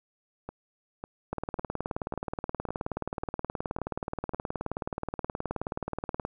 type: two click trains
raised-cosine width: 1 ms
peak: -23 / -17 dBFS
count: 8 / 94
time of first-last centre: 0.49-4.336 / 1.33-6.251 s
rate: 1.82 / 18.9 Hz
effects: none